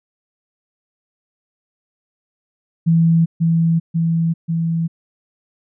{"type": "tone with echo", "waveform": "sine", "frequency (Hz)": 165.3, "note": "E3", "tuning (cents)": 5, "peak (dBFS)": -10, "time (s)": [2.86, 3.26], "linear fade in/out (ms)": 20, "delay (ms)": 540, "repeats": 3, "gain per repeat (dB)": -2, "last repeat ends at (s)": 4.88, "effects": []}